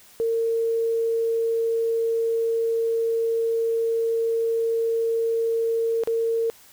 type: tone with dropouts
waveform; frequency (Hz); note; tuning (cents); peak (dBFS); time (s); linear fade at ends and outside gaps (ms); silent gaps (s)
sine; 456.7; A#4; -36; -20; 0.2-6.5; 0; 6.036-6.074
effects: white hiss -51 dBFS RMS until 6.72 s